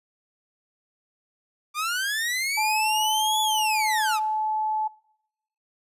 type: linear two-way sweep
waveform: sawtooth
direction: up then down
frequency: 1174 to 3443 to 1174 Hz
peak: -21 dBFS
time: 1.74-4.2 s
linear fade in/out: 50 ms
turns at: 3.41 s
type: tone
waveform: sine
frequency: 864 Hz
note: A5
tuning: 32 cents flat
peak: -23 dBFS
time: 2.57-4.88 s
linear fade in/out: 10 ms
effects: noise-tail reverb RT60 0.8 s tail -23 dB re dry + resampled to 32000 Hz